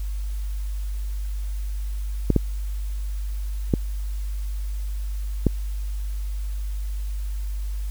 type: clicks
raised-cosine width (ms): 3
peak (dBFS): -4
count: 4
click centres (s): 2.303 / 2.363 / 3.738 / 5.467
effects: added 50 Hz sine -25 dBFS peak until 7.9 s + white hiss -49 dBFS RMS until 7.9 s